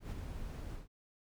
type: noise with ADSR envelope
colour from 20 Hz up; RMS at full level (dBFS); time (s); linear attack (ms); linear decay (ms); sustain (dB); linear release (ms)
brown; -39; 0-0.88; 110; 25; -4; 140
effects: none